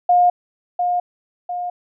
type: tone with echo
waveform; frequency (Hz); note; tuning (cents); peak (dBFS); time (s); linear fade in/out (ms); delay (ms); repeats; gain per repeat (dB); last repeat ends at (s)
sine; 712; F5; +33; -10; 0.09-0.3; 5; 700; 2; -6; 1.7
effects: none